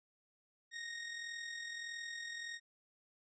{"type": "tone with amplitude modulation", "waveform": "sawtooth", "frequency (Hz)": 1863, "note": "A#6", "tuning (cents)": -2, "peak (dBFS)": -37, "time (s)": [0.71, 2.6], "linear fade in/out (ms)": 50, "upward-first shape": "sine", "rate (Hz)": 41.6, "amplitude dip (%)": 45, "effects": ["resampled to 16000 Hz"]}